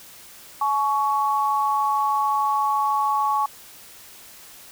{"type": "tone pair together", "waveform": "sine", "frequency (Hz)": [850, 1116.4], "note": ["G#5", "C#6"], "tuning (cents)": [40, 12], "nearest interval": "perfect fourth", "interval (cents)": 472, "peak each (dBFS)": [-22, -21], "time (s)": [0.61, 3.46], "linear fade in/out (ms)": 5, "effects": ["white hiss -45 dBFS RMS until 4.71 s"]}